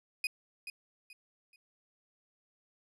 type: tone with echo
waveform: 35% pulse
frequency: 2489 Hz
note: D#7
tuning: in tune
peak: -28 dBFS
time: 0.24-0.27 s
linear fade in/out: 2 ms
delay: 430 ms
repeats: 3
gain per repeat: -10 dB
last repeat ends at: 1.56 s
effects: low-pass 12000 Hz 12 dB/octave